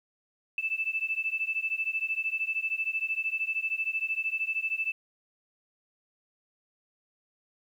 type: beating tone pair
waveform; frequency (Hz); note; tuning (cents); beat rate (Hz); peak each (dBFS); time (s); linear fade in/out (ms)
sine; 2630 / 2643; E7 / E7; -5 / +4; 13; -31; 0.58-4.92; 2
effects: 10-bit